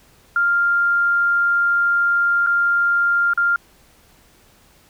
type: tone with dropouts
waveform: sine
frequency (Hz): 1396.9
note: F6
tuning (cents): 0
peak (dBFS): -14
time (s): 0.36-3.56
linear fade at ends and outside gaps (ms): 2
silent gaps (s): 2.464-2.47 / 3.335-3.375
effects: pink hiss -53 dBFS RMS until 4.89 s